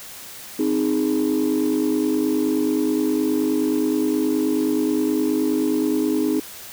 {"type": "chord", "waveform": "sine", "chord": "Ab major", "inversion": "first", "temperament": "equal", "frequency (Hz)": [261.6, 311.1, 415.3], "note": ["C4", "Eb4", "Ab4"], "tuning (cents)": [0, 0, 0], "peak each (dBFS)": [-21, -19, -23], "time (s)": [0.59, 6.4], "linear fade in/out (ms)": 5, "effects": ["tanh soft clip ceiling -13 dBFS", "white hiss -38 dBFS RMS until 6.72 s"]}